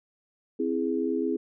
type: chord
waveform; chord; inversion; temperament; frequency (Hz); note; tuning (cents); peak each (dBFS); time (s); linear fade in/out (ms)
sine; C augmented; none; equal; 261.6 / 329.6 / 415.3; C4 / E4 / G#4; 0 / 0 / 0; -29; 0.59-1.37; 10
effects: none